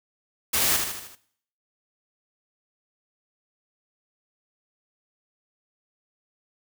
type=noise with echo; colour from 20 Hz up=white; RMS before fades=-23 dBFS; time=0.53-0.77 s; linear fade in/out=10 ms; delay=77 ms; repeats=5; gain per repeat=-5 dB; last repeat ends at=1.155 s; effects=noise-tail reverb RT60 0.6 s tail -17 dB re dry